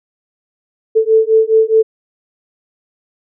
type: beating tone pair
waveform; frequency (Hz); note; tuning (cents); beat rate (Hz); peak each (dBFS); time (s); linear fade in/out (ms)
sine; 440 / 444.8; A4 / A4; 0 / +19; 4.8; -11; 0.95-1.83; 20
effects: none